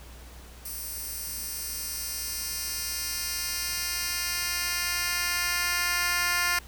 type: tone with high-pass filter sweep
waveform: 10% pulse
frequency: 351.5 Hz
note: F4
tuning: 11 cents sharp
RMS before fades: -30 dBFS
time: 0.65-6.59 s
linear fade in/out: 5 ms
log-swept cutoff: 10000 to 1500 Hz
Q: 0.72
effects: added 60 Hz sine -45 dBFS peak until 6.67 s + pink hiss -50 dBFS RMS until 6.67 s